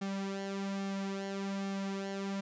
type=tone with flanger; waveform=sawtooth; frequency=196 Hz; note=G3; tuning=in tune; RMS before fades=-37 dBFS; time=0.01-2.41 s; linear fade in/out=10 ms; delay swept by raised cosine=2 to 4.3 ms; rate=1.2 Hz; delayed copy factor=-0.65; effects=resampled to 16000 Hz